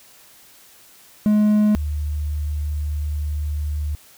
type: tone pair in turn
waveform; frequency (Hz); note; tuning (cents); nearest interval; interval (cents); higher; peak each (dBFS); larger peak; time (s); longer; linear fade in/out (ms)
triangle / sine; 210.8 / 74.53; G#3 / D2; +26 / +26; octave + tritone; 1800; first; -11 / -21; first; 1.26-1.75 / 1.75-3.95; second; 0
effects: white hiss -49 dBFS RMS until 4.17 s